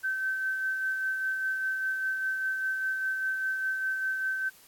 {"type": "tone with tremolo", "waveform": "sine", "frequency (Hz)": 1542, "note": "G6", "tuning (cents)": -29, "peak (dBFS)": -26, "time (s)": [0.03, 4.5], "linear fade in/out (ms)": 20, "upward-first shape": "sine", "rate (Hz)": 5, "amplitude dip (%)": 35, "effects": ["white hiss -56 dBFS RMS until 4.67 s", "AAC 64 kbps"]}